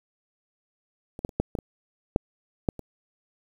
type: clicks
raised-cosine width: 2 ms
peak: -24 / -12 / -28 / -9 / -15 / -19 / -6 / -9 / -24 dBFS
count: 9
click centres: 1.191 / 1.249 / 1.292 / 1.4 / 1.552 / 1.588 / 2.161 / 2.688 / 2.793 s
effects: 8-bit